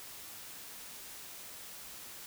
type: silence
effects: white hiss -48 dBFS RMS until 2.26 s